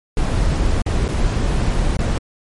brown noise with dropouts, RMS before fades -17 dBFS, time 0.17-2.18 s, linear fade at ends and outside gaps 1 ms, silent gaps 0.818-0.863 / 1.08-1.087 / 1.968-1.99 s, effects MP3 48 kbps

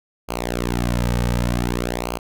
sawtooth tone with flanger, 60 Hz, B1, 49 cents flat, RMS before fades -22 dBFS, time 0.28-2.19 s, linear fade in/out 20 ms, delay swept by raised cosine 0.54 to 2.94 ms, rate 0.54 Hz, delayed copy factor -0.85, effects none

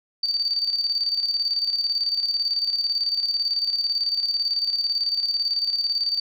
sine tone with tremolo, 4605 Hz, D8, 35 cents flat, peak -19 dBFS, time 0.23-6.2 s, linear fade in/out 5 ms, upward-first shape square, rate 18 Hz, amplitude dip 55%, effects none

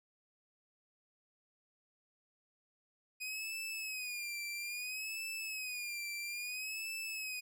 sawtooth tone with vibrato, 2489 Hz, D#7, in tune, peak -36 dBFS, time 3.2-7.41 s, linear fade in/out 20 ms, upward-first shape sine, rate 0.6 Hz, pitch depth 100 cents each way, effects none

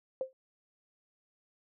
sine tone with exponential decay, 523.3 Hz, C5, in tune, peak -27 dBFS, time 0.21-0.33 s, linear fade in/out 1 ms, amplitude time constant 24 ms, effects none

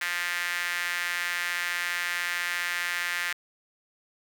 sawtooth tone with high-pass filter, 175.4 Hz, F3, 8 cents sharp, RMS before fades -30 dBFS, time 0.01-3.33 s, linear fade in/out 5 ms, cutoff 1800 Hz, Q 3.3, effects none

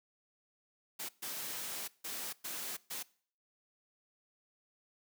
white noise bursts at uneven times, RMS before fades -41 dBFS, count 5, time 0.99-1.09 / 1.22-1.88 / 2.04-2.33 / 2.44-2.77 / 2.9-3.03 s, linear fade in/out 10 ms, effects noise-tail reverb RT60 0.5 s tail -22 dB re dry + high-pass 150 Hz 12 dB/octave

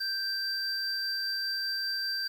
triangle tone pair together, 1568 / 4699 Hz, G6 / D8, 0 / 0 cents, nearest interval octave + perfect fifth, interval 1900 cents, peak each -33 / -30 dBFS, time 0-2.28 s, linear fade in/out 10 ms, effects 9-bit

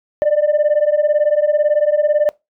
sine beating tone pair, 587.3 / 605.3 Hz, D5 / D#5, 0 / -48 cents, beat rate 18 Hz, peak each -13 dBFS, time 0.22-2.29 s, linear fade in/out 0 ms, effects noise-tail reverb RT60 0.2 s tail -23 dB re dry + tanh soft clip ceiling -8 dBFS

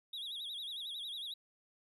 triangle tone with vibrato, 3562 Hz, A7, 21 cents sharp, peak -39 dBFS, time 0.13-1.34 s, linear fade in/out 5 ms, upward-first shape sine, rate 11 Hz, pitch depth 160 cents each way, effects none

